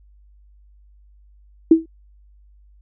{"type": "tone with exponential decay", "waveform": "sine", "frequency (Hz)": 325, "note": "E4", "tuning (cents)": -24, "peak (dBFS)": -3, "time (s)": [1.71, 1.86], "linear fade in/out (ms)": 5, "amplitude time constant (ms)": 32, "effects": ["added 50 Hz sine -48 dBFS peak until 2.81 s"]}